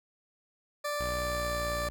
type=tone; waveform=20% pulse; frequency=587.3 Hz; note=D5; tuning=in tune; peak=-26 dBFS; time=0.84-1.89 s; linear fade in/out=10 ms
type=tone with pitch glide; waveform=sawtooth; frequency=61.74 to 59.19 Hz; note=B1 to A#1; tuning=0 to +27 cents; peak=-32 dBFS; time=1-1.9 s; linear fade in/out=0 ms; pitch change=-73 cents; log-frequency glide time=1.19-1.63 s
effects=none